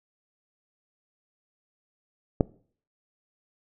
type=clicks; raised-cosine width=2 ms; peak=-24 / -6 dBFS; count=2; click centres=2.401 / 2.408 s; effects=noise-tail reverb RT60 0.5 s tail -22 dB re dry